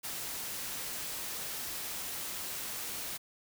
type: noise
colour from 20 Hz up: white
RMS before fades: -39 dBFS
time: 0.03-3.18 s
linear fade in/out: 20 ms
effects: none